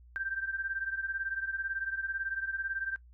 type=beating tone pair; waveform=sine; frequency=1568 / 1586 Hz; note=G6 / G6; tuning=0 / +20 cents; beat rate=18 Hz; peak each=-34 / -38 dBFS; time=0.16-2.96 s; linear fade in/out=0 ms; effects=noise-tail reverb RT60 0.1 s tail -18 dB re dry + added 60 Hz sine -53 dBFS peak until 3.13 s